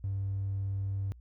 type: tone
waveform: triangle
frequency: 98 Hz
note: G2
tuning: in tune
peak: -27 dBFS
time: 0.04-1.12 s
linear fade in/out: 0 ms
effects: tanh soft clip ceiling -27 dBFS + added 60 Hz sine -50 dBFS peak until 1.2 s